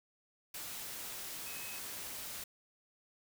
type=tone in noise; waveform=sine; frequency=2557 Hz; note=D#7; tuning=47 cents sharp; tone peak=-49 dBFS; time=1.46-1.79 s; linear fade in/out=5 ms; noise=white; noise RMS=-44 dBFS; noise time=0.54-2.44 s; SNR=-8 dB; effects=none